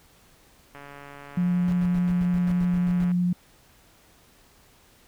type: click train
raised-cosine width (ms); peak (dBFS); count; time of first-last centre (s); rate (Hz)
0.5; -28; 337; 0.75-3.116; 142
type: tone with vibrato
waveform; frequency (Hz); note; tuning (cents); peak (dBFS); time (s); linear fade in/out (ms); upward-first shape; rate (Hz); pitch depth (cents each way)
sine; 177.7; F3; +30; -20; 1.37-3.33; 5; triangle; 11; 9
type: noise bursts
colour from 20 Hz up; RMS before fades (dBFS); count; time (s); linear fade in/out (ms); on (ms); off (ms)
brown; -36; 11; 1.68-3.043; 0; 43; 89
effects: pink hiss -57 dBFS RMS until 5.07 s